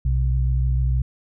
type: tone pair together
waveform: sine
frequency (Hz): 61.74 / 128.2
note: B1 / C3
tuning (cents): 0 / -35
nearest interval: octave + minor second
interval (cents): 1265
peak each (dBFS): -18 / -23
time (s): 0.05-1.02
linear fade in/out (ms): 5
effects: none